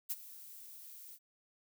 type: noise with ADSR envelope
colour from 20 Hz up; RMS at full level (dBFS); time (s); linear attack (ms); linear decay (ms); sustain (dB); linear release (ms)
violet; -35; 0.09-1.19; 19; 39; -17; 54
effects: none